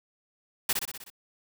white noise with echo, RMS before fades -25 dBFS, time 0.69-0.73 s, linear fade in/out 5 ms, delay 62 ms, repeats 6, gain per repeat -4 dB, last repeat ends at 1.102 s, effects none

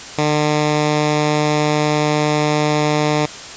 10% pulse tone, 150.4 Hz, D3, 42 cents sharp, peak -6 dBFS, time 0.18-3.26 s, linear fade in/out 5 ms, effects white hiss -32 dBFS RMS until 3.56 s + resampled to 16000 Hz

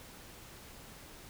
silence, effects pink hiss -52 dBFS RMS until 1.29 s

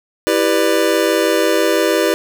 square chord, E minor seventh, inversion none, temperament just, 329.6 / 395.6 / 494.4 / 593.3 Hz, E4 / G4 / B4 / D5, 0 / +16 / +2 / +18 cents, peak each -19 / -19 / -19 / -19 dBFS, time 0.27-2.14 s, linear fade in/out 0 ms, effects none

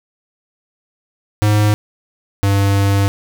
square tone pair in turn, 105.2 / 99.3 Hz, G#2 / G2, +23 / +23 cents, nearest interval minor second, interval 100 cents, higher first, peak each -11 / -12 dBFS, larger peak first, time 1.42-1.74 / 2.43-3.08 s, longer second, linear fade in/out 0 ms, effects none

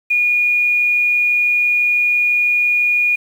sine tone, 2442 Hz, D#7, 33 cents flat, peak -12 dBFS, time 0.1-3.16 s, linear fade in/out 10 ms, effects 7-bit

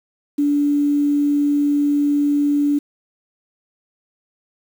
sine tone with quantisation, 289.4 Hz, D4, 25 cents flat, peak -14 dBFS, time 0.38-2.79 s, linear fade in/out 10 ms, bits 7, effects none

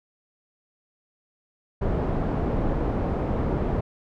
pink low-pass noise, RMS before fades -25 dBFS, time 1.81-3.81 s, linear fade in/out 10 ms, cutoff 700 Hz, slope 12 dB/octave, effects none

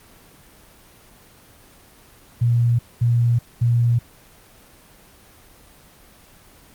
sine tone bursts, 118.8 Hz, A#2, 33 cents sharp, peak -14 dBFS, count 3, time 2.41-3.99 s, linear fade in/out 10 ms, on 380 ms, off 220 ms, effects pink hiss -49 dBFS RMS until 6.74 s + Opus 24 kbps

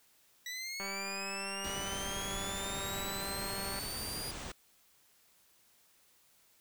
20% pulse linear sweep, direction up, 1948 to 4864 Hz, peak -34 dBFS, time 0.46-4.31 s, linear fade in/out 2 ms
click train, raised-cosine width 0.5 ms, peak -28 dBFS, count 587, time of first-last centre 0.8-3.79 s, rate 196 Hz
pink band-stop noise, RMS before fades -43 dBFS, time 1.64-4.52 s, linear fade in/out 5 ms, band 9800 to 16000 Hz, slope 96 dB/octave
effects white hiss -67 dBFS RMS until 6.6 s

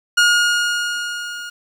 sawtooth tone with level ramp, 1431 Hz, F6, 42 cents sharp, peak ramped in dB -6 to -25 dBFS, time 0.17-1.5 s, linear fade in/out 10 ms, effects low-pass 8000 Hz 12 dB/octave + 8-bit

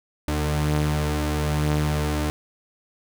sawtooth tone pair together, 75.52 / 150 Hz, D2 / D3, +49 / +37 cents, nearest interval octave, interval 1188 cents, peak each -20 dBFS, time 0.28-2.3 s, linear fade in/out 0 ms, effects none

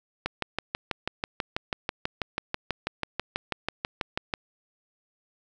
click train, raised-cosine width 0.3 ms, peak -11 dBFS, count 26, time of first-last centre 0.26-4.338 s, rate 6.13 Hz, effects none

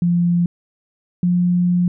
sine tone pair in turn, 173.5 / 177.25 Hz, F3 / F3, -11 / +26 cents, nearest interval unison, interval 37 cents, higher second, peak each -13 dBFS, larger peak neither, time 0.02-0.46 / 1.23-1.88 s, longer second, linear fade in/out 2 ms, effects none

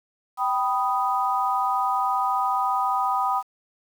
sine chord, G augmented, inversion none, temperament equal with one note detuned, 777.7 / 987.8 / 1244.5 Hz, G5 / B5 / D#6, -14 / 0 / 0 cents, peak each -25 dBFS, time 0.37-3.43 s, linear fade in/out 50 ms, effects 8-bit

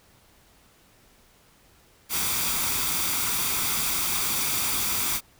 white noise with comb filter, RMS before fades -26 dBFS, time 2.09-5.21 s, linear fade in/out 50 ms, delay 0.85 ms, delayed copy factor +0.5, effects pink hiss -58 dBFS RMS until 5.39 s

